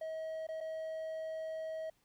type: tone with dropouts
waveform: triangle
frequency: 638 Hz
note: D#5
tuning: 43 cents sharp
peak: -36 dBFS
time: 0.01-1.9 s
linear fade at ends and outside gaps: 5 ms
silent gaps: 0.469-0.487 / 0.605-0.609 s
effects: pink hiss -74 dBFS RMS until 2.04 s